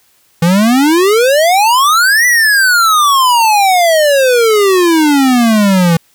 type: exponential two-way sweep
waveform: square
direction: up then down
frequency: 163.1 to 1992 to 163.1 Hz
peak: -7 dBFS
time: 0.42-5.97 s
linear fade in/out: 5 ms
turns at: 2.26 s
effects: white hiss -52 dBFS RMS until 6.14 s